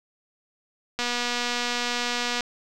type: click train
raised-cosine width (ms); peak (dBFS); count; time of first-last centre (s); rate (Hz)
0.2; -10; 344; 0.99-2.407; 242
effects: none